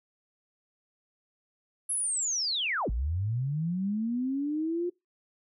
sine linear two-way sweep, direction down then up, 11000 to 49 to 357.8 Hz, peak -27 dBFS, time 1.89-4.9 s, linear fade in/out 10 ms, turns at 2.9 s, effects noise-tail reverb RT60 0.2 s tail -23 dB re dry

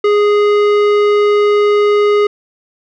sine tone with tanh clipping, 414.3 Hz, G#4, 4 cents flat, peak -10 dBFS, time 0.04-2.27 s, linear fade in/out 5 ms, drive 15 dB, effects none

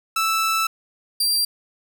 sawtooth tone pair in turn, 1318.5 / 4723 Hz, E6 / D8, 0 / +9 cents, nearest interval octave + minor seventh, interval 2209 cents, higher second, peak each -15 dBFS, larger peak neither, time 0.16-0.67 / 1.2-1.45 s, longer first, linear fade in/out 5 ms, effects none

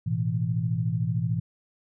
sine chord, A suspended second, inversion none, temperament equal, 110 / 123.47 / 164.81 Hz, A2 / B2 / E3, 0 / 0 / 0 cents, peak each -28 dBFS, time 0.06-1.4 s, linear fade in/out 10 ms, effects none

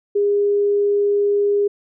sine tone, 407.4 Hz, G#4, 33 cents flat, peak -14 dBFS, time 0.15-1.68 s, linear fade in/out 10 ms, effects none

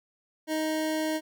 25% pulse tone, 312.9 Hz, D#4, 10 cents sharp, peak -23 dBFS, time 0.47-1.21 s, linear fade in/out 50 ms, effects none

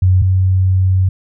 sine tone pair in turn, 92.5 / 93.63 Hz, F#2 / F#2, 0 / +21 cents, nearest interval unison, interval 21 cents, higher second, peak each -7 / -9 dBFS, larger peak first, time 0.02-0.22 / 0.22-1.09 s, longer second, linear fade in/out 5 ms, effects none

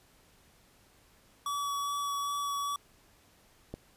square tone with vibrato, 1139 Hz, C#6, 47 cents sharp, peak -32 dBFS, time 1.46-2.76 s, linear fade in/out 2 ms, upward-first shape sine, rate 2.5 Hz, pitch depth 9 cents each way
click, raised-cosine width 2 ms, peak -25 dBFS, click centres 3.74 s
effects pink hiss -63 dBFS RMS until 3.96 s + resampled to 32000 Hz

